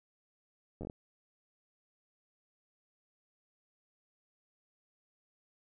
slowing click train, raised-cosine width 2 ms, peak -29 dBFS, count 6, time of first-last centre 0.81-0.899 s, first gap 10 ms, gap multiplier 1.29, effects none

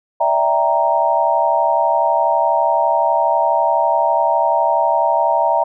sine chord, E half-diminished seventh, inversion third, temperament equal, 587.3 / 659.3 / 784 / 932.3 Hz, D5 / E5 / G5 / Bb5, 0 / 0 / 0 / 0 cents, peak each -21 / -17 / -20 / -16 dBFS, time 0.2-5.64 s, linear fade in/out 10 ms, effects none

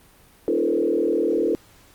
sine tone with frequency modulation, 394.2 Hz, G4, 10 cents sharp, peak -18 dBFS, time 0.48-1.55 s, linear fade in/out 0 ms, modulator 39.8 Hz, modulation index 2.6, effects pink hiss -53 dBFS RMS until 1.94 s + Opus 32 kbps

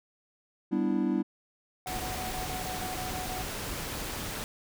triangle chord, E minor seventh, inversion first, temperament equal, 196 / 246.9 / 293.7 / 329.6 Hz, G3 / B3 / D4 / E4, 0 / 0 / 0 / 0 cents, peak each -29 dBFS, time 0.71-1.23 s, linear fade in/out 20 ms
triangle tone bursts, 740 Hz, F#5, in tune, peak -35 dBFS, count 10, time 1.86-3.421 s, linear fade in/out 0 ms, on 130 ms, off 29 ms
pink noise, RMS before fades -36 dBFS, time 1.87-4.44 s, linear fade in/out 0 ms
effects none

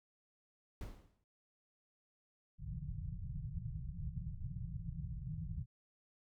brown noise with exponential decay, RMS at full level -43 dBFS, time 0.81-1.24 s, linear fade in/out 1 ms, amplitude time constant 93 ms
white low-pass noise, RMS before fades -43 dBFS, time 2.58-5.66 s, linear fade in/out 50 ms, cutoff 170 Hz, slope 96 dB/octave
effects none

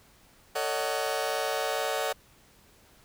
sawtooth chord, D# half-diminished seventh, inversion second, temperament just, 448 / 560 / 622.3 / 746.7 Hz, A4 / C#5 / D#5 / F#5, +31 / +18 / 0 / +16 cents, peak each -30 / -29 / -30 / -29 dBFS, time 0.55-2.13 s, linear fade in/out 10 ms, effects pink hiss -59 dBFS RMS until 3.04 s

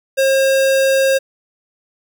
square tone, 537 Hz, C5, 45 cents sharp, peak -12 dBFS, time 0.17-1.19 s, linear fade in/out 20 ms, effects none

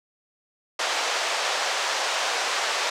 pink band-pass noise, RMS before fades -26 dBFS, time 0.79-2.9 s, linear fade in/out 5 ms, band 560 to 6800 Hz, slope 24 dB/octave, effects none

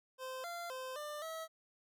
25% pulse tone with pitch steps, 518 / 690 / 517 / 596 / 646 Hz, C5 / F5 / C5 / D5 / E5, -17 / -21 / -21 / +25 / -35 cents, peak -38 dBFS, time 0.18-1.48 s, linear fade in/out 50 ms, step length 260 ms, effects none

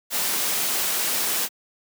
white noise, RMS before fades -24 dBFS, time 0.1-1.49 s, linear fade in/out 50 ms, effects high-pass 200 Hz 12 dB/octave

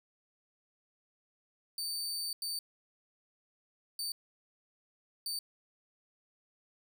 sawtooth tone bursts at uneven times, 4581 Hz, D8, 44 cents flat, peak -32 dBFS, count 4, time 1.78-2.33 / 2.42-2.59 / 3.99-4.12 / 5.26-5.39 s, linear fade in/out 2 ms, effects none

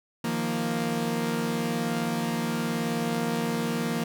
sawtooth chord, Eb suspended second, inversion none, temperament equal, 155.56 / 174.61 / 233.1 Hz, Eb3 / F3 / Bb3, 0 / 0 / 0 cents, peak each -30 / -28 / -24 dBFS, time 0.24-4.04 s, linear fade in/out 5 ms, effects none

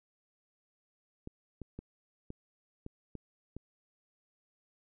clicks, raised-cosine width 3 ms, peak -29 dBFS, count 7, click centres 1.274 / 1.617 / 1.79 / 2.304 / 2.864 / 3.153 / 3.566 s, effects none

